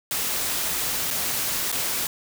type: noise with dropouts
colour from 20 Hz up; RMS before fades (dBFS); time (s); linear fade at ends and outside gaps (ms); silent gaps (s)
white; -26; 0.11-2.07; 1; 1.105-1.109 / 1.717-1.725
effects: none